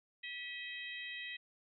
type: harmonic tone with a mistuned harmonic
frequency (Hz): 636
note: D#5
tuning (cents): +38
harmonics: 3 / 4 / 5 / 6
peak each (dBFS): -45 / -47 / -49 / -51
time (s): 0.23-1.37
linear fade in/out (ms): 10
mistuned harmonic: 3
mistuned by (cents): +40
effects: none